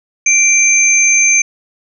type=tone pair together; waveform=sine; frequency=2349 / 6271 Hz; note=D7 / G8; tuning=0 / 0 cents; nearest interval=octave + perfect fourth; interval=1700 cents; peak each=-10 dBFS; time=0.26-1.42 s; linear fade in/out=5 ms; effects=none